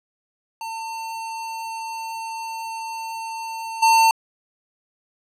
square tone with level steps, 901 Hz, A5, 41 cents sharp, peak -29 / -13 dBFS, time 0.61-4.11 s, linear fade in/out 2 ms, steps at 3.82 s, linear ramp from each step 10 ms, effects low-pass 11000 Hz 12 dB/octave

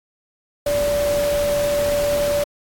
sine tone in noise, 580 Hz, D5, 22 cents flat, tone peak -17 dBFS, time 0.66-2.44 s, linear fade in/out 5 ms, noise pink, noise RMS -28 dBFS, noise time 0.66-2.44 s, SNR +8 dB, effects AAC 64 kbps

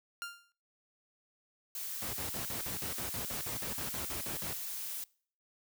sawtooth tone with exponential decay, 1396.9 Hz, F6, in tune, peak -32 dBFS, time 0.22-0.52 s, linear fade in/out 0 ms, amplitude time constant 65 ms
blue noise, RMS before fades -40 dBFS, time 1.75-5.04 s, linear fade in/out 2 ms
pink noise bursts, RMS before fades -41 dBFS, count 16, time 2.02-4.53 s, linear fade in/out 0 ms, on 110 ms, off 50 ms
effects noise-tail reverb RT60 0.5 s tail -24 dB re dry + high-pass 60 Hz 12 dB/octave

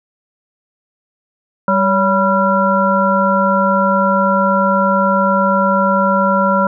harmonic tone with a mistuned harmonic, 196 Hz, G3, in tune, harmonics 1 / 3 / 5 / 7, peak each -16 / -16 / -16 / -16 dBFS, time 1.68-6.67 s, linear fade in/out 2 ms, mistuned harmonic 3, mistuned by -73 cents, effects none

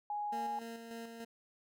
sine tone, 830.6 Hz, G#5, in tune, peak -35 dBFS, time 0.1-0.59 s, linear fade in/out 2 ms
20% pulse tone with tremolo, 230 Hz, A#3, 23 cents flat, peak -38 dBFS, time 0.32-1.25 s, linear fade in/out 10 ms, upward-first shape square, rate 3.4 Hz, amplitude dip 40%
effects none

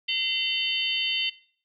sine tone cluster, 2059 / 2727 / 3059 / 3620 / 4555 Hz, C7 / F7 / G7 / A7 / C#8, -28 / -42 / -43 / +48 / +46 cents, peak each -34 / -30 / -27 / -33 / -36 dBFS, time 0.08-1.3 s, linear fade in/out 10 ms, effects noise-tail reverb RT60 0.5 s tail -18 dB re dry

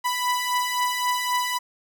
sawtooth beating tone pair, 987.8 / 991.6 Hz, B5 / B5, 0 / +7 cents, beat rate 3.8 Hz, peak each -24 / -20 dBFS, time 0.04-1.59 s, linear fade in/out 20 ms, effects none

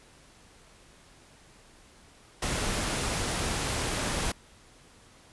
pink noise, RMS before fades -30 dBFS, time 2.42-4.32 s, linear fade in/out 5 ms, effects pink hiss -56 dBFS RMS until 5.32 s + resampled to 24000 Hz

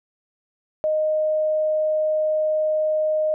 sine tone, 619 Hz, D#5, 9 cents flat, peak -18 dBFS, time 0.84-3.34 s, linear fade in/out 0 ms, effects none

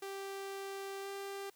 sawtooth tone with pitch glide, 392 to 395.4 Hz, G4 to G4, 0 to +15 cents, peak -37 dBFS, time 0.02-1.5 s, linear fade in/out 5 ms, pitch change +15 cents, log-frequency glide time 1.01-1.08 s, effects white hiss -68 dBFS RMS until 1.55 s

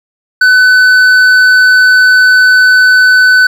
sine tone with hard clipping, 1505 Hz, F#6, 29 cents sharp, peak -4 dBFS, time 0.41-3.47 s, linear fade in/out 5 ms, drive 6 dB, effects none

